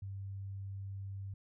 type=tone; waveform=sine; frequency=97.9 Hz; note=G2; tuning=2 cents flat; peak=-40 dBFS; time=0.02-1.34 s; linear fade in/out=5 ms; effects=none